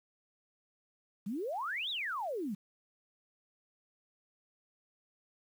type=exponential two-way sweep; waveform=sine; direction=up then down; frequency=183 to 3954 to 183 Hz; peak=-34 dBFS; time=1.26-2.55 s; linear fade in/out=10 ms; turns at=1.9 s; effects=10-bit